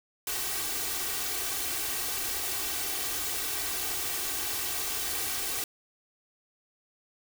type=noise with comb filter; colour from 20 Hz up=white; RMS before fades=-32 dBFS; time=0.27-5.64 s; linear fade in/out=2 ms; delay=2.6 ms; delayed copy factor=+0.75; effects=none